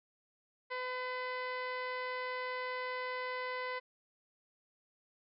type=harmonic tone with a mistuned harmonic; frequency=505 Hz; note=B4; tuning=39 cents sharp; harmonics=1 / 2 / 3 / 4 / 5 / 6 / 7 / 8 / 9 / 10; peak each=-41 / -41 / -47 / -42 / -55 / -55 / -59 / -56 / -58 / -61 dBFS; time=0.7-3.8 s; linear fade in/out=20 ms; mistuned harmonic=10; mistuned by=+17 cents; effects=none